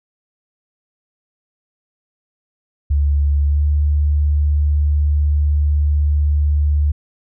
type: tone with pitch glide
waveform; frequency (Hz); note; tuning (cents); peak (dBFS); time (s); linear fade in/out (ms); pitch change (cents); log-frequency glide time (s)
sine; 71.9 to 73.67; D2 to D2; -36 to +6; -12; 2.9-6.92; 10; +42; 3.47-3.61
effects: none